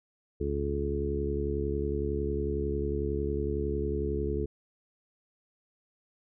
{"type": "harmonic tone with a mistuned harmonic", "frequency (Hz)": 71, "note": "C#2", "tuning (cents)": 42, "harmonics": [1, 2, 3, 4, 5, 6], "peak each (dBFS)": [-32, -38, -39, -39, -35, -33], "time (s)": [0.4, 4.46], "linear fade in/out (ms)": 10, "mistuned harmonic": 1, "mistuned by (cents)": 17, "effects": []}